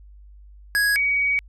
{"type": "tone pair in turn", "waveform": ["square", "sine"], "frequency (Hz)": [1661.2, 2259], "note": ["G#6", "C#7"], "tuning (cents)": [0, 32], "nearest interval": "perfect fourth", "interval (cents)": 532, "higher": "second", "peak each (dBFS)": -18, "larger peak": "neither", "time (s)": [[0.75, 0.96], [0.96, 1.39]], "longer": "second", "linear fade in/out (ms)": 0, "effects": ["added 50 Hz sine -43 dBFS peak until 1.48 s", "resampled to 32000 Hz"]}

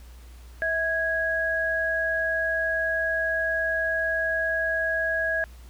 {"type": "tone pair together", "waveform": "sine", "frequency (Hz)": [649, 1654.9], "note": ["E5", "G#6"], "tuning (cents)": [-27, -7], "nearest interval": "octave + major third", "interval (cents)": 1620, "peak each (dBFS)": [-28, -24], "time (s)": [0.62, 5.44], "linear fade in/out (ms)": 0, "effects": ["added 60 Hz sine -43 dBFS peak until 5.69 s", "pink hiss -55 dBFS RMS until 5.69 s"]}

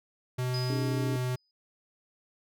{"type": "tone", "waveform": "square", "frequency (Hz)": 126.2, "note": "B2", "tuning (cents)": 38, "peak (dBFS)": -29, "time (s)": [0.38, 1.36], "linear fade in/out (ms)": 10}
{"type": "tone with exponential decay", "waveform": "sine", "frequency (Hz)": 4985, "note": "D#8", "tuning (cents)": 2, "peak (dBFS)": -34, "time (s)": [0.54, 1.51], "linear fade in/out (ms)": 2, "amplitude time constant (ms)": 210}
{"type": "chord", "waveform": "sine", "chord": "C# suspended second", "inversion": "none", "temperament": "equal with one note detuned", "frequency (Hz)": [278.3, 311.1, 415.3], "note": ["C#4", "D#4", "G#4"], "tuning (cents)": [7, 0, 0], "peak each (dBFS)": [-34, -38, -38], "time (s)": [0.7, 1.16], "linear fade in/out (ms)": 0}
{"effects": []}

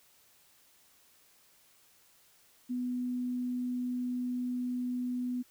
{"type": "tone", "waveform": "sine", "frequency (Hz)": 248.2, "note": "B3", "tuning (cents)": 9, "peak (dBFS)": -31, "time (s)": [2.69, 5.43], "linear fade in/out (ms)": 20, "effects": ["white hiss -64 dBFS RMS until 5.5 s"]}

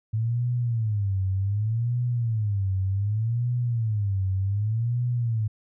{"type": "tone with vibrato", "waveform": "sine", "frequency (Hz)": 107.8, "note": "A2", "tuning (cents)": -35, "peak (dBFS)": -22, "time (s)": [0.13, 5.48], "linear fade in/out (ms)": 10, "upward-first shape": "sine", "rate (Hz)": 0.66, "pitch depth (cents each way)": 220, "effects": []}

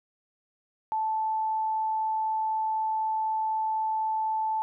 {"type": "tone", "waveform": "sine", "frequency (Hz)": 876, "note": "A5", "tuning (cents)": -8, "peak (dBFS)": -25, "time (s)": [0.92, 4.62], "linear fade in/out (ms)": 0, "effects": []}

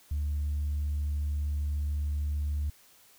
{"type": "tone", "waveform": "sine", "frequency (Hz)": 73.42, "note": "D2", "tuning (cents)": 0, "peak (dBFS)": -26, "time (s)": [0.11, 2.7], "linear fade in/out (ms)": 5, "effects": ["tanh soft clip ceiling -25 dBFS", "white hiss -59 dBFS RMS until 3.18 s"]}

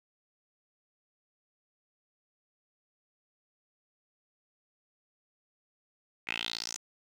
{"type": "tone with band-pass filter sweep", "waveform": "10% pulse", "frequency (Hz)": 57.2, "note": "A#1", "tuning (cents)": -32, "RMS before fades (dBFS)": -37, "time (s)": [6.27, 6.77], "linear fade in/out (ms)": 10, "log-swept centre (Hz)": [2300, 6800], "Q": 5, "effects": []}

